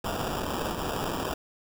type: noise with sample-and-hold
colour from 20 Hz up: white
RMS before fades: -31 dBFS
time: 0.04-1.34 s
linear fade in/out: 5 ms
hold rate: 2100 Hz
effects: none